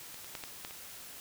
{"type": "clicks", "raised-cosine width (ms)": 0.2, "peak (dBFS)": [-30, -30, -22, -23, -22, -29], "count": 6, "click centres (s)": [0.144, 0.245, 0.352, 0.438, 0.649, 0.709], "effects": ["white hiss -48 dBFS RMS until 1.2 s"]}